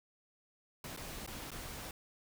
pink noise with dropouts, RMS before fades -45 dBFS, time 0.84-1.91 s, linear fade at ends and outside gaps 2 ms, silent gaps 0.965-0.973 / 1.264-1.275 / 1.506-1.516 s, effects none

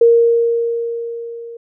sine tone with level ramp, 466.2 Hz, A#4, in tune, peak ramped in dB -5 to -29 dBFS, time 0.01-1.57 s, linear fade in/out 5 ms, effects none

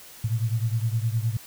sine beating tone pair, 110.6 / 120.3 Hz, A2 / B2, +9 / -45 cents, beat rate 9.7 Hz, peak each -24 / -27 dBFS, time 0.24-1.37 s, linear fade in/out 5 ms, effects white hiss -46 dBFS RMS until 1.46 s

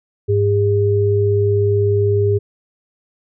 sine tone pair together, 102.1 / 405.6 Hz, G#2 / G#4, -29 / -41 cents, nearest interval 2 octaves, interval 2388 cents, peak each -15 dBFS, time 0.28-2.39 s, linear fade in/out 20 ms, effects none

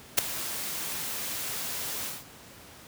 white noise with ADSR envelope, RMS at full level -18 dBFS, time 0.17-2.25 s, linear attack 16 ms, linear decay 5 ms, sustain -16 dB, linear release 200 ms, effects pink hiss -49 dBFS RMS until 2.87 s + high-pass 80 Hz 12 dB/octave

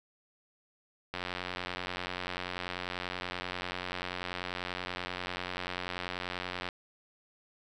click train, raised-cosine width 0.3 ms, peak -19 dBFS, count 502, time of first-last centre 1.14-6.688 s, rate 90.3 Hz, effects none

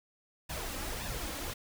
pink noise with flanger, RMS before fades -38 dBFS, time 0.49-1.54 s, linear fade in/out 10 ms, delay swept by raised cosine 1.1 to 3.8 ms, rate 1.8 Hz, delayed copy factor +0.55, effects none

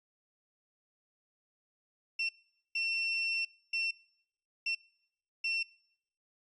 35% pulse tone bursts at uneven times, 2705 Hz, E7, 44 cents sharp, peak -29 dBFS, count 5, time 2.19-2.29 / 2.75-3.45 / 3.73-3.91 / 4.66-4.75 / 5.44-5.63 s, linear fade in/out 5 ms, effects noise-tail reverb RT60 0.7 s tail -23 dB re dry + resampled to 22050 Hz

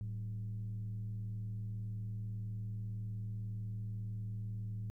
sine tone with frequency modulation, 107.8 Hz, A2, 35 cents flat, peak -37 dBFS, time 0.01-4.9 s, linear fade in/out 0 ms, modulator 81.8 Hz, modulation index 0.42, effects tanh soft clip ceiling -33 dBFS + 13-bit

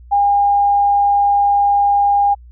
sine tone, 809 Hz, G#5, 46 cents flat, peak -10 dBFS, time 0.11-2.35 s, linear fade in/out 20 ms, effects added 60 Hz sine -37 dBFS peak until 2.51 s

